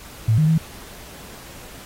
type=tone with pitch steps; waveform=sine; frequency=110.8 / 155.5 / 160.7 Hz; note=A2 / D#3 / E3; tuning=+13 / -1 / -44 cents; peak=-13 dBFS; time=0.28-0.58 s; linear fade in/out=5 ms; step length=100 ms; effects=pink hiss -41 dBFS RMS until 1.85 s + AAC 48 kbps